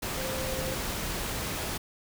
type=tone in noise; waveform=sine; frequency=523.3 Hz; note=C5; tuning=in tune; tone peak=-35 dBFS; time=0.17-0.75 s; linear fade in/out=10 ms; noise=pink; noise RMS=-33 dBFS; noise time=0.02-1.78 s; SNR=-5 dB; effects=none